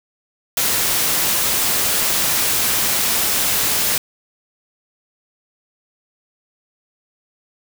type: noise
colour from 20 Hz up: white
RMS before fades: -18 dBFS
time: 0.57-3.98 s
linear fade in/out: 2 ms
effects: none